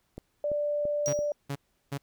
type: click train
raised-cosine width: 2 ms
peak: -26 dBFS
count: 4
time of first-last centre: 0.18-1.19 s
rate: 2.97 Hz
type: tone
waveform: sine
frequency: 588 Hz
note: D5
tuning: 2 cents sharp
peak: -26 dBFS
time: 0.44-1.32 s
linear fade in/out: 2 ms
type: tone with exponential decay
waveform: square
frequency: 5730 Hz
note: F8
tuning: 44 cents sharp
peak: -28 dBFS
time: 1.06-1.34 s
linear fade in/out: 0 ms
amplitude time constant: 59 ms
type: tone bursts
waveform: sawtooth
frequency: 140.4 Hz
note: C#3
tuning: 22 cents sharp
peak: -27 dBFS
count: 3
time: 1.07-1.979 s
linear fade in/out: 10 ms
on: 63 ms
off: 360 ms
effects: pink hiss -73 dBFS RMS until 2.02 s